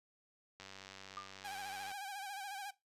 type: click train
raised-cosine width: 0.2 ms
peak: -33 dBFS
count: 128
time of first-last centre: 0.6-1.916 s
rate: 96.5 Hz
type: tone with exponential decay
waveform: sine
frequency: 1200 Hz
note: D6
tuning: 37 cents sharp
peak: -40 dBFS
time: 1.17-1.35 s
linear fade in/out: 2 ms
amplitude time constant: 38 ms
type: tone with vibrato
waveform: sawtooth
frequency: 795 Hz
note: G5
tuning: 24 cents sharp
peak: -39 dBFS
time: 1.44-2.71 s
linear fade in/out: 10 ms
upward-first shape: sine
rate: 14 Hz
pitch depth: 71 cents each way
effects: noise-tail reverb RT60 0.2 s tail -18 dB re dry + resampled to 32000 Hz